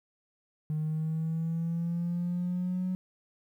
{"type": "linear sweep", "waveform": "triangle", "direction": "up", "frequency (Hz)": [153.2, 185], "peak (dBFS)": -25, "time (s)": [0.7, 2.95], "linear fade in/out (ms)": 0, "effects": ["tanh soft clip ceiling -25 dBFS", "11-bit"]}